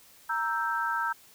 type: chord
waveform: sine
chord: E diminished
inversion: second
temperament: equal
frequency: 932.3 / 1318.5 / 1568 Hz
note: Bb5 / E6 / G6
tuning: 0 / 0 / 0 cents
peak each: -31 dBFS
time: 0.29-1.13 s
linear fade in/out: 10 ms
effects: white hiss -56 dBFS RMS until 1.34 s